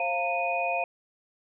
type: tone cluster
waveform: sine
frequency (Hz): 534 / 696 / 912 / 2481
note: C5 / F5 / A#5 / D#7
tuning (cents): +35 / -6 / -38 / -6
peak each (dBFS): -33 / -28 / -35 / -30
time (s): 0-0.84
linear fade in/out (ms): 2
effects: none